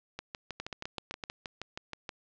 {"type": "two click trains", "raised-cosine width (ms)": 0.2, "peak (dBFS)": [-20, -19], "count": [13, 6], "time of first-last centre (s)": [[0.19, 2.092], [0.6, 1.238]], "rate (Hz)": [6.31, 7.84], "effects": ["low-pass 5000 Hz 12 dB/octave"]}